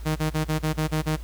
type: tone bursts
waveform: sawtooth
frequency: 155.56 Hz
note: D#3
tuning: in tune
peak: -18 dBFS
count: 8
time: 0.05-1.168 s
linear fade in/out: 20 ms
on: 110 ms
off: 34 ms
effects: added 56 Hz sine -33 dBFS peak until 1.23 s + pink hiss -50 dBFS RMS until 1.23 s